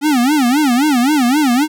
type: tone with vibrato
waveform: square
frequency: 270.8 Hz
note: C#4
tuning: 40 cents flat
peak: -11 dBFS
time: 0.01-1.68 s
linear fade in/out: 50 ms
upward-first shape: sine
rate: 3.8 Hz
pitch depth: 230 cents each way
effects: none